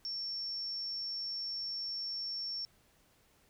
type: tone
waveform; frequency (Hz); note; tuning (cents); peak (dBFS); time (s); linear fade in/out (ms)
sine; 5450; F8; -43; -36; 0.05-2.65; 0
effects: pink hiss -68 dBFS RMS until 3.49 s